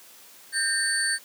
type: tone cluster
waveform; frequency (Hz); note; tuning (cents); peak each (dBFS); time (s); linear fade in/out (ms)
sine; 1585 / 1815 / 4519 / 8870; G6 / A#6 / C#8 / C#9; +19 / -47 / +33 / 0; -28; 0.52-1.19; 50
effects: white hiss -50 dBFS RMS until 1.24 s + high-pass 200 Hz 12 dB/octave